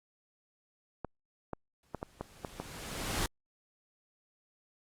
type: clicks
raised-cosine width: 1 ms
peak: -22 dBFS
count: 7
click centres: 1.047 / 1.533 / 1.947 / 2.029 / 2.21 / 2.448 / 2.6 s
type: noise with exponential growth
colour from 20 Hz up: pink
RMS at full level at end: -31 dBFS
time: 1.83-3.26 s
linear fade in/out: 1 ms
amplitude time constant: 310 ms
effects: low-pass 12000 Hz 12 dB/octave + Opus 48 kbps